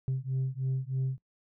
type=beating tone pair; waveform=sine; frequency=130.2 / 133.4 Hz; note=C3 / C3; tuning=-8 / +34 cents; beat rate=3.2 Hz; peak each=-30 dBFS; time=0.08-1.18 s; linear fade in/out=0 ms; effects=noise-tail reverb RT60 0.1 s tail -19 dB re dry + tanh soft clip ceiling -25 dBFS